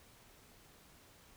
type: silence
effects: pink hiss -62 dBFS RMS until 1.36 s